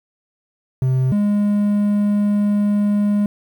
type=tone pair in turn; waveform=triangle; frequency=129.7 / 205.9 Hz; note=C3 / G#3; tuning=-15 / -15 cents; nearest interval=minor sixth; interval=800 cents; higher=second; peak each=-12 dBFS; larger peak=neither; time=0.82-1.12 / 1.12-3.26 s; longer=second; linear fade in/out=2 ms; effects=8-bit